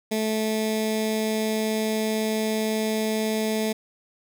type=tone with notch filter; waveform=15% pulse; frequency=218.1 Hz; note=A3; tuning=15 cents flat; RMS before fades=-25 dBFS; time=0.11-3.73 s; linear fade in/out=10 ms; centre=1200 Hz; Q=0.8; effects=none